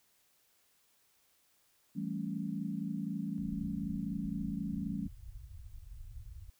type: chord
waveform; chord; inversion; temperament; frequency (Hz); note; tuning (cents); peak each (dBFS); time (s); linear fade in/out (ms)
sine; A dominant seventh; second; equal; 164.81 / 196 / 220 / 277.2; E3 / G3 / A3 / C#4; 0 / 0 / 0 / 0; -41 / -38 / -40 / -42; 1.95-5.08; 20
type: low-pass noise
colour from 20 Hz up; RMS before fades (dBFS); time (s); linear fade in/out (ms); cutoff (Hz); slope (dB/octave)
pink; -48; 3.38-6.5; 0; 110; 48
effects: white hiss -71 dBFS RMS until 6.59 s